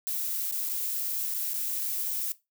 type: noise with dropouts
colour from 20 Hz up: violet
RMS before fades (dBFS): -31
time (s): 0.07-2.32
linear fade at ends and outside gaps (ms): 0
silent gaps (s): 0.513-0.523 / 0.69-0.695 / 1.34-1.345 / 1.534-1.541
effects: noise-tail reverb RT60 0.2 s tail -17 dB re dry